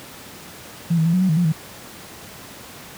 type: tone with pitch steps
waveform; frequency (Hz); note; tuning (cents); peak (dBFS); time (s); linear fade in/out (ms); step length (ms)
sine; 168.6 / 160.5 / 167.5 / 183.1 / 187.6 / 156.9 / 175.5 / 158.1; E3 / E3 / E3 / F#3 / F#3 / D#3 / F3 / D#3; +39 / -46 / +28 / -18 / +24 / +15 / +9 / +28; -14; 0.9-1.524; 10; 78
effects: pink hiss -39 dBFS RMS until 2.97 s + high-pass 100 Hz 12 dB/octave